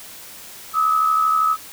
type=tone pair together; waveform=sine; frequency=1211.4 / 1284 Hz; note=D#6 / E6; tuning=-47 / -46 cents; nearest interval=minor second; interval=101 cents; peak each=-24 / -15 dBFS; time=0.73-1.57 s; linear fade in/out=50 ms; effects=white hiss -39 dBFS RMS until 1.72 s